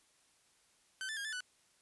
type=tone with pitch steps; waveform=sawtooth; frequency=1535 / 1756 / 1625 / 1746 / 1488 Hz; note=G6 / A6 / G#6 / A6 / F#6; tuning=-37 / -4 / -38 / -14 / +9 cents; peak=-35 dBFS; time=1.01-1.405 s; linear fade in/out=0 ms; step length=79 ms; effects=white hiss -70 dBFS RMS until 1.81 s + resampled to 24000 Hz